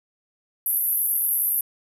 pink band-pass noise, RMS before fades -23 dBFS, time 0.66-1.61 s, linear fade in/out 2 ms, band 11000 to 13000 Hz, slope 96 dB/octave, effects none

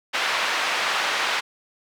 pink band-pass noise, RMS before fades -24 dBFS, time 0.13-1.41 s, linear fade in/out 20 ms, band 1000 to 3500 Hz, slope 12 dB/octave, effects none

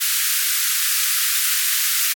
white high-pass noise, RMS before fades -19 dBFS, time 0-2.14 s, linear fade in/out 20 ms, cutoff 1300 Hz, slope 48 dB/octave, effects AAC 64 kbps

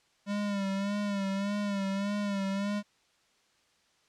square tone with vibrato, 200 Hz, G3, 35 cents sharp, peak -30 dBFS, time 0.26-2.83 s, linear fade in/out 50 ms, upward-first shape sine, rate 1.7 Hz, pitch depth 53 cents each way, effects white hiss -68 dBFS RMS until 4.08 s + low-pass 6000 Hz 12 dB/octave

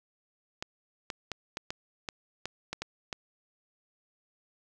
clicks, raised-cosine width 0.2 ms, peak -17 dBFS, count 10, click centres 0.625 / 1.102 / 1.317 / 1.571 / 1.705 / 2.088 / 2.456 / 2.73 / 2.82 / 3.128 s, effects none

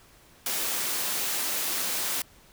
white high-pass noise, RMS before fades -29 dBFS, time 0.46-2.22 s, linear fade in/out 2 ms, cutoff 210 Hz, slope 12 dB/octave, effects pink hiss -56 dBFS RMS until 2.52 s

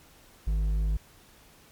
triangle tone with hard clipping, 51.91 Hz, G#1, in tune, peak -25 dBFS, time 0.47-0.97 s, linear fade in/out 5 ms, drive 9 dB, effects pink hiss -56 dBFS RMS until 1.71 s + MP3 96 kbps

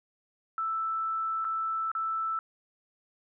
sine tone with dropouts, 1321 Hz, E6, 3 cents sharp, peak -28 dBFS, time 0.58-2.39 s, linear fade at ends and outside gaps 1 ms, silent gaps 1.445-1.45 / 1.916-1.951 s, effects none

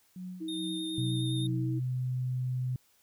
sine tone with tremolo, 182.8 Hz, F#3, 21 cents flat, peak -37 dBFS, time 0.16-1.74 s, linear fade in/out 2 ms, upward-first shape sine, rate 2.4 Hz, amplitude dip 75%
sine tone, 320 Hz, D#4, 49 cents sharp, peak -34 dBFS, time 0.4-1.8 s, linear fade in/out 20 ms
square tone with vibrato, 3659 Hz, A#7, 33 cents flat, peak -38 dBFS, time 0.48-1.47 s, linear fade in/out 5 ms, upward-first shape sine, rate 9.6 Hz, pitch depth 16 cents each way
sine tone with pitch glide, 125.1 to 126.99 Hz, B2 to B2, +23 to +49 cents, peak -29 dBFS, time 0.98-2.76 s, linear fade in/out 2 ms, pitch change +26 cents, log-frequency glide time 1.25-1.32 s
effects white hiss -67 dBFS RMS until 3.02 s

